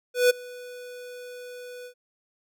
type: tone with ADSR envelope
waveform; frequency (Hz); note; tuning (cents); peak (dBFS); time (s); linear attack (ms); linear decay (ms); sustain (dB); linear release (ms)
square; 493.9; B4; 0; -15; 0.14-1.94; 160; 14; -24; 84
effects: none